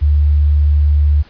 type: tone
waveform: sine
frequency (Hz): 73.7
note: D2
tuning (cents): +7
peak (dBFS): -8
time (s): 0.01-1.23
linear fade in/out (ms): 20
effects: pink hiss -45 dBFS RMS until 1.29 s + resampled to 11025 Hz